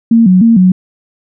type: tone with vibrato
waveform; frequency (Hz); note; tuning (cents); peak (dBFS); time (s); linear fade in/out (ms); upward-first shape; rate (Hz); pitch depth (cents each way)
sine; 205.5; G#3; -18; -3; 0.11-0.72; 5; square; 3.3; 190
effects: none